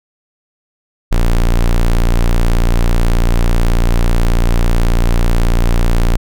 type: tone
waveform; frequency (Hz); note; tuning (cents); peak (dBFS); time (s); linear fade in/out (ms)
square; 29.14; A#0; 0; -9; 1.11-6.17; 10
effects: none